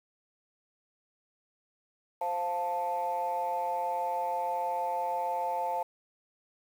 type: chord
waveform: sine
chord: F major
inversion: second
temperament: equal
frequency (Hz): 523.3 / 698.5 / 880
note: C5 / F5 / A5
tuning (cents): 0 / 0 / 0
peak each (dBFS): -35 / -33 / -30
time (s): 2.21-5.83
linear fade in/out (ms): 5
effects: tanh soft clip ceiling -23 dBFS + 9-bit